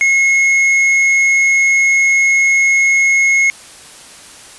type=tone with hard clipping; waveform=sine; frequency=2169 Hz; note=C#7; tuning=38 cents flat; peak=-10 dBFS; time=0.01-3.5 s; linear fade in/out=0 ms; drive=5 dB; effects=white hiss -37 dBFS RMS until 4.58 s + resampled to 24000 Hz